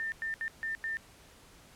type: tone bursts at uneven times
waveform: sine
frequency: 1798 Hz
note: A6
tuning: 37 cents sharp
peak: -32 dBFS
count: 5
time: 0-0.12 / 0.22-0.34 / 0.41-0.48 / 0.63-0.75 / 0.84-0.97 s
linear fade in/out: 0 ms
effects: pink hiss -57 dBFS RMS until 1.75 s + low-pass 12000 Hz 12 dB/octave